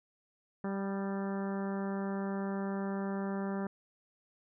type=harmonic tone with a mistuned harmonic; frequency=196 Hz; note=G3; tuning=in tune; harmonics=1 / 2 / 3 / 4 / 5 / 6 / 7 / 8 / 9; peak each=-34 / -40 / -44 / -46 / -48 / -50 / -51 / -52 / -53 dBFS; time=0.64-3.67 s; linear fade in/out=2 ms; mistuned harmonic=6; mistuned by=+31 cents; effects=none